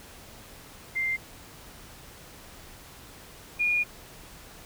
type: tone pair in turn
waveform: sine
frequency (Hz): 2093 / 2434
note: C7 / D#7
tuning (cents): 0 / -39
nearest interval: minor third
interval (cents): 261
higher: second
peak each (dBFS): -25 / -22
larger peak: second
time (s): 0.95-1.17 / 3.59-3.84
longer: second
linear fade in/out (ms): 20
effects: pink hiss -48 dBFS RMS until 4.65 s